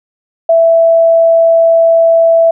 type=tone; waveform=sine; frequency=662 Hz; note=E5; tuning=7 cents sharp; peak=-4 dBFS; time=0.49-2.51 s; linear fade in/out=5 ms; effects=none